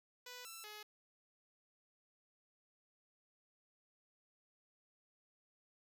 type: tone with pitch steps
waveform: 5% pulse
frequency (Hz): 494.4 / 1335 / 422.3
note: B4 / E6 / G#4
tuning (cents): +2 / +22 / +29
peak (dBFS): -38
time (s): 0.26-0.83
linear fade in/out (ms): 5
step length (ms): 190
effects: none